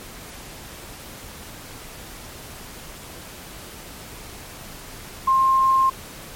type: tone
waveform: sine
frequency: 1060 Hz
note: C6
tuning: 22 cents sharp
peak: -14 dBFS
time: 5.27-5.9 s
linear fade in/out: 10 ms
effects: pink hiss -39 dBFS RMS until 6.35 s + MP3 64 kbps